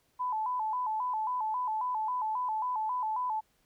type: tone with vibrato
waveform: sine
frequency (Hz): 932.3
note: A#5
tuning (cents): 0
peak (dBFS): -29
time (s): 0.19-3.41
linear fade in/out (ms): 20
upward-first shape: square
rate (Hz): 3.7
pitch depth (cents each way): 120
effects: pink hiss -71 dBFS RMS until 3.65 s